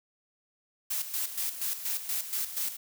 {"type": "noise with tremolo", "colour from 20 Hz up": "blue", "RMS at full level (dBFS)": -31, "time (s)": [0.9, 2.77], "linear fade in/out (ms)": 10, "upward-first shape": "square", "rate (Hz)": 4.2, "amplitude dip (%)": 65, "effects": []}